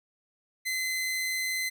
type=tone; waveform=sawtooth; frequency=2047 Hz; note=C7; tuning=38 cents flat; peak=-25 dBFS; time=0.65-1.7 s; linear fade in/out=20 ms; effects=none